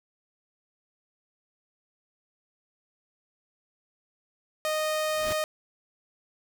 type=tone; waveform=sawtooth; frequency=619 Hz; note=D#5; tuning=9 cents flat; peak=-22 dBFS; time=4.65-5.44 s; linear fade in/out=0 ms
type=noise with exponential growth; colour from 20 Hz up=pink; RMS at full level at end=-32 dBFS; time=5.03-5.33 s; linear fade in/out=5 ms; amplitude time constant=65 ms
effects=none